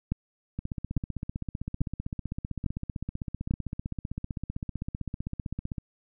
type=two click trains; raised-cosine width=5 ms; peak=-20 / -14 dBFS; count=82 / 5; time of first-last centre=0.59-5.782 / 0.12-3.51 s; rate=15.6 / 1.18 Hz; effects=none